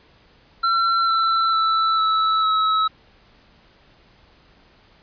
square tone with pitch steps, 1354 / 1338.4 / 1323.1 / 1307.9 / 1292.9 Hz, E6 / E6 / E6 / E6 / E6, +46 / +26 / +6 / -14 / -34 cents, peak -17 dBFS, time 0.63-2.88 s, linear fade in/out 10 ms, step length 450 ms, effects pink hiss -54 dBFS RMS until 5.02 s + resampled to 11025 Hz

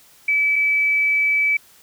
sine tone pair in turn, 2300 / 2300 Hz, D7 / D7, -37 / -37 cents, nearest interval unison, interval 0 cents, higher neither, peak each -15 dBFS, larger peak neither, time 0.28-0.56 / 0.56-1.57 s, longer second, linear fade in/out 5 ms, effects white hiss -51 dBFS RMS until 1.82 s

